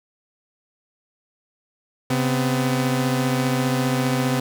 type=tone pair together; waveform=sawtooth; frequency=133.5 / 252 Hz; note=C3 / B3; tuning=+35 / +35 cents; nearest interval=major seventh; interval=1100 cents; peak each=-18 dBFS; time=2.1-4.4 s; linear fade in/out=5 ms; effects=none